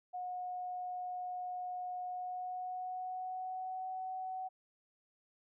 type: tone with pitch glide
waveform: sine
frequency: 726 to 749.4 Hz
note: F#5 to F#5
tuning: -33 to +22 cents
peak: -38 dBFS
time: 0.13-4.49 s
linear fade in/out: 20 ms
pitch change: +55 cents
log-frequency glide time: 2.05-3.88 s
effects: none